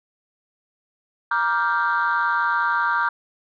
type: chord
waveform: sine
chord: G minor seventh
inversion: first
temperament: equal with one note detuned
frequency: 942.6 / 1174.7 / 1396.9 / 1568 Hz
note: Bb5 / D6 / F6 / G6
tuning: +19 / 0 / 0 / 0 cents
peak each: -23 dBFS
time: 1.31-3.09 s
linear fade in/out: 5 ms
effects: tanh soft clip ceiling -12 dBFS